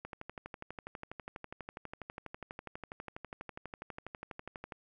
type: click train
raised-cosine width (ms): 0.5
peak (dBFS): -27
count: 58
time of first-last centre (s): 0.05-4.722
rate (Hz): 12.2
effects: none